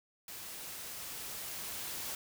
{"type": "noise with level ramp", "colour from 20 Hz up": "white", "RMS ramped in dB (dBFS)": [-46, -40], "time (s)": [0.28, 2.15], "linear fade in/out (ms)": 2, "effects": []}